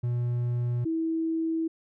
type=tone pair in turn; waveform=triangle / sine; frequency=121 / 325 Hz; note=B2 / E4; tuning=-35 / -24 cents; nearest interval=octave + perfect fourth; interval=1711 cents; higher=second; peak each=-23 / -25 dBFS; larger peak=first; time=0.03-0.85 / 0.85-1.68 s; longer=second; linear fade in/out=10 ms; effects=none